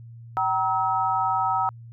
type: tone cluster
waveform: sine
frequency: 767 / 943 / 1288 Hz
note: G5 / A#5 / E6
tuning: -38 / +20 / -41 cents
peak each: -25 dBFS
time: 0.37-1.69 s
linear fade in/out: 0 ms
effects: added 116 Hz sine -40 dBFS peak until 1.92 s